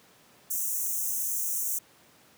white high-pass noise, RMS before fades -30 dBFS, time 0.5-1.79 s, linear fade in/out 10 ms, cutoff 5900 Hz, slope 96 dB/octave, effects pink hiss -58 dBFS RMS until 2.37 s + high-pass 150 Hz 12 dB/octave

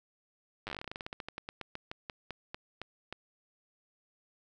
slowing click train, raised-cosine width 0.3 ms, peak -23 dBFS, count 29, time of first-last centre 0.67-3.126 s, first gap 9 ms, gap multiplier 1.14, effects none

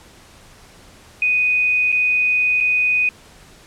sine tone with dropouts, 2489 Hz, D#7, in tune, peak -14 dBFS, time 1.22-3.09 s, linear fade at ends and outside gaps 2 ms, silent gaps 1.919-1.925 / 2.604-2.608 s, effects pink hiss -46 dBFS RMS until 3.66 s + low-pass 10000 Hz 12 dB/octave

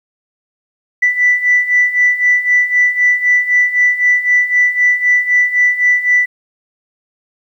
sine beating tone pair, 1975.5 / 1979.4 Hz, B6 / B6, 0 / +3 cents, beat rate 3.9 Hz, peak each -14 / -10 dBFS, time 1.02-6.26 s, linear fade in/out 10 ms, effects tanh soft clip ceiling -2 dBFS + 8-bit

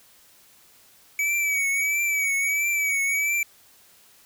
square tone with vibrato, 2278 Hz, C#7, 47 cents sharp, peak -22 dBFS, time 1.19-3.43 s, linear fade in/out 2 ms, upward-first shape triangle, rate 1.5 Hz, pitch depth 64 cents each way, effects white hiss -55 dBFS RMS until 4.25 s

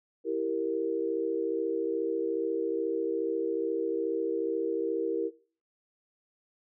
sine chord, E diminished, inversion none, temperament equal, 329.6 / 392 / 466.2 Hz, E4 / G4 / Bb4, 0 / 0 / 0 cents, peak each -33 / -33 / -30 dBFS, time 0.24-5.31 s, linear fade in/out 50 ms, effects noise-tail reverb RT60 0.4 s tail -19 dB re dry

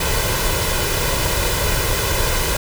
pink noise with comb filter, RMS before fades -19 dBFS, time 0-2.57 s, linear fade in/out 5 ms, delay 2 ms, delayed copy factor +0.6, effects none

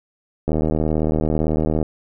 click train, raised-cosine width 2 ms, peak -7 dBFS, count 106, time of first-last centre 0.48-1.828 s, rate 77.9 Hz, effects none

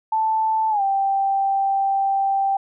sine tone with pitch glide, 880 to 784 Hz, A5 to G5, 0 to 0 cents, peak -17 dBFS, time 0.12-2.57 s, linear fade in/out 5 ms, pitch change -200 cents, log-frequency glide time 0.7-0.82 s, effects none

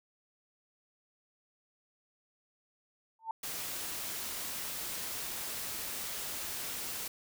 sine tone with exponential growth, 896 Hz, A5, 31 cents sharp, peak -29 dBFS, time 3.19-3.31 s, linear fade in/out 2 ms, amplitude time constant 25 ms
white noise, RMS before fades -39 dBFS, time 3.43-7.08 s, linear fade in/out 5 ms
effects none

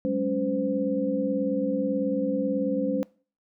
sine tone cluster, 191.3 / 209.6 / 279.1 / 514 Hz, G3 / G#3 / C#4 / C5, -42 / +16 / +12 / -31 cents, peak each -33 / -30 / -27 / -28 dBFS, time 0.05-3.03 s, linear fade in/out 0 ms, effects noise-tail reverb RT60 0.4 s tail -22 dB re dry

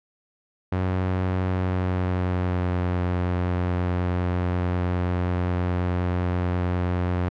sawtooth tone with pitch glide, 92.5 to 89.45 Hz, F#2 to F2, 0 to +42 cents, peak -18 dBFS, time 0.72-7.29 s, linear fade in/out 5 ms, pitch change -58 cents, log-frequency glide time 1.49-2.96 s, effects low-pass 2000 Hz 12 dB/octave

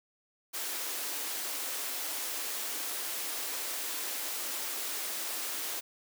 white high-pass noise, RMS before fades -36 dBFS, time 0.53-5.81 s, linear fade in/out 20 ms, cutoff 260 Hz, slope 48 dB/octave, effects none

